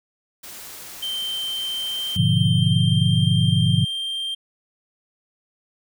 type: noise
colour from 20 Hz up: white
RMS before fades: -38 dBFS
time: 0.43-2.17 s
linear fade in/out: 10 ms
type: tone with pitch glide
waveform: triangle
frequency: 3121 to 3172 Hz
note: G7 to G7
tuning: -8 to +20 cents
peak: -23 dBFS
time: 1.02-4.35 s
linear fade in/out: 10 ms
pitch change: +28 cents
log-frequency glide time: 1.68-3.16 s
type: chord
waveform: sine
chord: G# diminished seventh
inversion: none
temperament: equal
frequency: 103.83 / 123.47 / 146.83 / 174.61 Hz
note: G#2 / B2 / D3 / F3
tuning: 0 / 0 / 0 / 0 cents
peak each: -21 dBFS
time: 2.16-3.85 s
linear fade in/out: 10 ms
effects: none